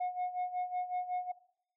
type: tone with tremolo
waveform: sine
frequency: 725 Hz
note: F#5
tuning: 35 cents flat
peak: -28 dBFS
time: 0-1.32 s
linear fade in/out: 10 ms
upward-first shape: sine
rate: 5.4 Hz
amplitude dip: 75%
effects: noise-tail reverb RT60 0.7 s tail -19 dB re dry + tanh soft clip ceiling -30 dBFS